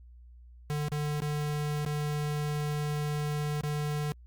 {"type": "tone with dropouts", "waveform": "square", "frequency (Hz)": 148.6, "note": "D3", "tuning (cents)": 21, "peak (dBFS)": -30, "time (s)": [0.7, 4.12], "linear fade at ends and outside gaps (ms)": 0, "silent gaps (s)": [[0.884, 0.919], [1.203, 1.22], [1.85, 1.862], [3.61, 3.635]], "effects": ["added 60 Hz sine -49 dBFS peak until 4.26 s", "Opus 48 kbps"]}